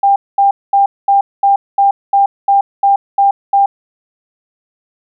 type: tone bursts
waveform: sine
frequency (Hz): 796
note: G5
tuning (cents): +26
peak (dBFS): -6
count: 11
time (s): 0.03-3.66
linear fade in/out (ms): 5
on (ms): 130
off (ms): 220
effects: none